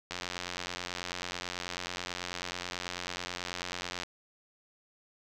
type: click train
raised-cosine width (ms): 0.2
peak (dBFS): -18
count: 351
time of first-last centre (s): 0.11-4.034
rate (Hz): 89.2
effects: none